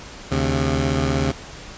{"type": "tone pair together", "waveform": "15% pulse", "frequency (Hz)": [75.6, 134.7], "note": ["D#2", "C#3"], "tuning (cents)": [-49, -49], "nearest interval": "minor seventh", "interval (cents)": 1000, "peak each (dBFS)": -15, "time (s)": [0.31, 1.32], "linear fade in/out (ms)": 10, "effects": ["pink hiss -38 dBFS RMS until 1.77 s", "resampled to 16000 Hz"]}